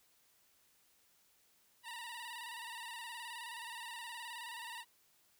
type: tone with vibrato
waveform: 15% pulse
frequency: 938 Hz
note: A#5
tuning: 11 cents sharp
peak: -38 dBFS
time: 1.83-4.85 s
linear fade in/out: 50 ms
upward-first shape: square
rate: 19 Hz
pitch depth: 54 cents each way
effects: white hiss -71 dBFS RMS until 5.39 s